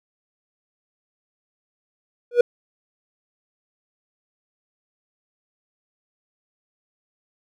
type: tone with exponential growth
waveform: triangle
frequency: 482.7 Hz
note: B4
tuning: 40 cents flat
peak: -4 dBFS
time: 2.31-2.41 s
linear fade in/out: 5 ms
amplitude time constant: 21 ms
effects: none